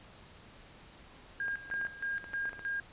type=tone with tremolo; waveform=sine; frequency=1617 Hz; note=G#6; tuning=47 cents flat; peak=-32 dBFS; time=1.4-2.8 s; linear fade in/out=2 ms; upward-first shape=square; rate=3.2 Hz; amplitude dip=80%
type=clicks; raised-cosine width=0.5 ms; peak=-31 dBFS; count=10; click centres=1.482 / 1.701 / 1.74 / 1.814 / 1.851 / 2.242 / 2.334 / 2.455 / 2.531 / 2.593 s
effects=pink hiss -55 dBFS RMS until 2.92 s + resampled to 8000 Hz